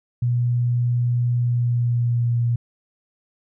sine tone with pitch glide, 121.3 to 118.74 Hz, B2 to A#2, -31 to +32 cents, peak -17 dBFS, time 0.22-2.56 s, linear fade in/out 5 ms, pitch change -37 cents, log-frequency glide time 1.38-2.4 s, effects none

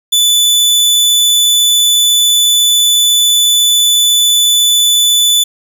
sawtooth tone, 3486 Hz, A7, 17 cents flat, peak -4 dBFS, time 0.12-5.44 s, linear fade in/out 10 ms, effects none

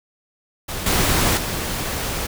pink noise with level steps, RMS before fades -28 / -18 / -25 dBFS, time 0.68-2.27 s, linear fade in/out 10 ms, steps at 0.86 / 1.37 s, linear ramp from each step 5 ms, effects none

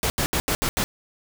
pink noise bursts at uneven times, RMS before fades -23 dBFS, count 6, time 0.03-0.1 / 0.18-0.26 / 0.33-0.4 / 0.48-0.55 / 0.62-0.69 / 0.77-0.84 s, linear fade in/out 0 ms, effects none

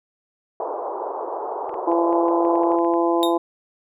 white band-pass noise, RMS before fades -28 dBFS, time 0.6-2.76 s, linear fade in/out 2 ms, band 360 to 1000 Hz, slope 48 dB/octave
clicks, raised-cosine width 0.5 ms, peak -27 dBFS, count 12, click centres 1.694 / 1.742 / 1.917 / 2.128 / 2.284 / 2.451 / 2.556 / 2.634 / 2.719 / 2.787 / 2.847 / 2.938 s
harmonic tone, 169.7 Hz, F3, 49 cents flat, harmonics 2 / 3 / 4 / 5 / 6, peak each -19 / -25 / -24 / -26 / -26 dBFS, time 1.87-3.38 s, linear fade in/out 10 ms
45% pulse tone with exponential decay, 3700 Hz, A#7, 14 cents flat, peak -20 dBFS, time 3.23-3.38 s, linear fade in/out 0 ms, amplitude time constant 31 ms
effects none

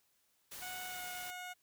white noise, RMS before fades -48 dBFS, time 0.51-1.31 s, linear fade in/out 10 ms
15% pulse tone with pitch glide, 735 to 725.3 Hz, F#5 to F#5, -12 to -35 cents, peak -37 dBFS, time 0.61-1.54 s, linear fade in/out 20 ms, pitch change -23 cents, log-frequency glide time 0.87-1.02 s
effects white hiss -75 dBFS RMS until 1.62 s

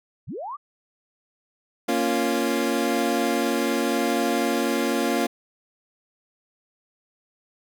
sine linear sweep, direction up, 70.2 to 1231 Hz, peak -30 dBFS, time 0.27-0.57 s, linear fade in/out 20 ms
25% pulse chord, Bb minor, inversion none, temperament equal, 233.1 / 277.2 / 349.2 Hz, Bb3 / Db4 / F4, 0 / 0 / 0 cents, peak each -22 dBFS, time 1.88-5.27 s, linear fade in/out 10 ms
effects none

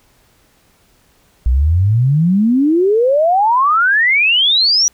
sine exponential sweep, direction up, 58.27 to 5920 Hz, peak -9 dBFS, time 1.46-4.88 s, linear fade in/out 0 ms, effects pink hiss -54 dBFS RMS until 4.93 s

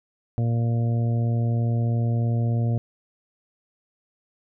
harmonic tone, 116.9 Hz, A#2, 5 cents sharp, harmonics 1 / 2 / 3 / 4 / 5 / 6, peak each -20 / -30 / -39 / -38 / -39 / -40 dBFS, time 0.38-2.78 s, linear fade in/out 0 ms, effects none

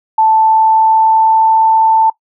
sine tone with pitch glide, 880 to 887.7 Hz, A5 to A5, 0 to +15 cents, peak -6 dBFS, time 0.18-2.1 s, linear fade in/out 5 ms, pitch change +15 cents, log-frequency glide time 0.3-1.59 s, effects noise-tail reverb RT60 0.1 s tail -18 dB re dry

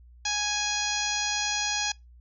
harmonic tone, 830.6 Hz, G#5, in tune, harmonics 1 / 2 / 3 / 4 / 5 / 6 / 7 / 8, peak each -34 / -34 / -34 / -34 / -34 / -34 / -34 / -34 dBFS, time 0.25-1.92 s, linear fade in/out 5 ms, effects noise-tail reverb RT60 0.2 s tail -24 dB re dry + added 60 Hz sine -49 dBFS peak until 2.2 s

